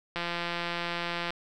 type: click train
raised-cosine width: 0.3 ms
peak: -16 dBFS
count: 198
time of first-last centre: 0.16-1.305 s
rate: 172 Hz
effects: none